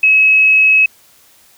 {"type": "tone", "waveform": "sine", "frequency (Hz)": 2568, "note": "E7", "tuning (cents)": -46, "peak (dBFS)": -6, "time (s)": [0.03, 0.86], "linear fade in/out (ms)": 5, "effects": ["white hiss -48 dBFS RMS until 1.57 s"]}